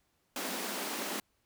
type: high-pass noise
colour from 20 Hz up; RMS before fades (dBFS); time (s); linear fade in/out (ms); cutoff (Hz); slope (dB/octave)
pink; -37; 0.36-1.2; 2; 190; 96
effects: pink hiss -75 dBFS RMS until 1.45 s